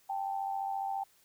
sine tone pair together, 785.4 / 880 Hz, G5 / A5, +3 / 0 cents, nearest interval major second, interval 197 cents, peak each -33 / -39 dBFS, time 0.09-1.04 s, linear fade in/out 10 ms, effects white hiss -66 dBFS RMS until 1.24 s

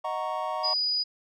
triangle chord, D# minor seventh, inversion none, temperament equal, 622.3 / 740 / 932.3 / 1108.7 Hz, D#5 / F#5 / A#5 / C#6, 0 / 0 / 0 / 0 cents, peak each -32 dBFS, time 0.04-0.74 s, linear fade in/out 10 ms
sine tone, 4931 Hz, D#8, 16 cents flat, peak -24 dBFS, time 0.63-1.04 s, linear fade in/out 20 ms
effects none

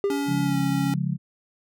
triangle tone with exponential decay, 400 Hz, G4, 35 cents sharp, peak -16 dBFS, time 0.04-0.45 s, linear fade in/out 1 ms, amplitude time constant 88 ms
square tone with pitch glide, 282.4 to 275 Hz, C#4 to C#4, +32 to -14 cents, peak -25 dBFS, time 0.1-0.94 s, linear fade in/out 2 ms, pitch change -46 cents, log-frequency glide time 0.43-0.57 s
sine chord, Db major, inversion none, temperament equal with one note detuned, 138.59 / 173.21 / 207.7 Hz, Db3 / F3 / Ab3, 0 / -14 / 0 cents, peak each -26 / -26 / -32 dBFS, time 0.26-1.18 s, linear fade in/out 50 ms
effects none

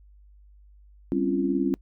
sine tone cluster, 196.4 / 259.2 / 277.3 / 342 Hz, G3 / C4 / C#4 / F4, +4 / -16 / +1 / -36 cents, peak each -29 / -30 / -25 / -27 dBFS, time 1.12-1.74 s, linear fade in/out 0 ms, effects noise-tail reverb RT60 0.1 s tail -25 dB re dry + added 50 Hz sine -50 dBFS peak until 1.81 s

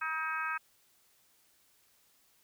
harmonic tone with a mistuned harmonic, 317.8 Hz, D#4, 37 cents sharp, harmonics 3 / 4 / 5 / 6 / 7 / 8, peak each -42 / -36 / -36 / -47 / -46 / -41 dBFS, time 0.01-0.58 s, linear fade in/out 10 ms, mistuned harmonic 6, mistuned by -29 cents, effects white hiss -68 dBFS RMS until 2.43 s

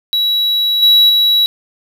triangle tone with level steps, 3900 Hz, B7, 23 cents flat, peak -10 / -4 / -7 dBFS, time 0.13-1.46 s, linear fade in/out 0 ms, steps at 0.82 / 1.09 s, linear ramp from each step 10 ms, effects none

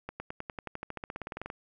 accelerating click train, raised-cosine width 0.5 ms, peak -22 dBFS, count 21, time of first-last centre 0.09-1.501 s, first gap 110 ms, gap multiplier 0.95, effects none

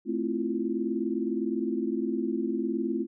sine chord, F major seventh, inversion first, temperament equal, 220 / 261.6 / 329.6 / 349.2 Hz, A3 / C4 / E4 / F4, 0 / 0 / 0 / 0 cents, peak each -32 dBFS, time 0.05-3.07 s, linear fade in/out 50 ms, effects none

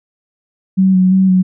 sine tone with vibrato, 187.4 Hz, F#3, 22 cents sharp, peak -7 dBFS, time 0.77-1.43 s, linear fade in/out 20 ms, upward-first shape square, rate 2.9 Hz, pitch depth 21 cents each way, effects none

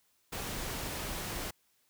pink noise, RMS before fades -38 dBFS, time 0.32-1.51 s, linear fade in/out 10 ms, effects white hiss -72 dBFS RMS until 1.89 s

